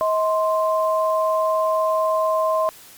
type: tone pair together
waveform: sine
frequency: 636.6 / 1046 Hz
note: D#5 / C6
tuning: +39 / -1 cents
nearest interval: major sixth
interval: 860 cents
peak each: -19 / -21 dBFS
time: 0.01-2.69 s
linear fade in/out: 0 ms
effects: white hiss -45 dBFS RMS until 2.97 s + Opus 48 kbps